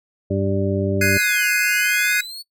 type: harmonic tone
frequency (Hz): 98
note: G2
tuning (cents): 0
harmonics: 1 / 2 / 3 / 4 / 6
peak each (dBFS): -22 / -24 / -26 / -24 / -26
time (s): 0.3-1.18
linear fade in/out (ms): 10
type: chord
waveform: square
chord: Ab dominant seventh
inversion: third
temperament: equal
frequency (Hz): 1480 / 1661.2 / 2093 / 2489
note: Gb6 / Ab6 / C7 / Eb7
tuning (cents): 0 / 0 / 0 / 0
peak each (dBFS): -23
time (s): 1.01-2.21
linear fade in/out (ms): 5
type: exponential two-way sweep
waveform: 40% pulse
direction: down then up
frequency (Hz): 4482 to 2500 to 4482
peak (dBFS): -30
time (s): 1.12-2.43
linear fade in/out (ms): 20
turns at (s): 1.55
effects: noise-tail reverb RT60 0.1 s tail -21 dB re dry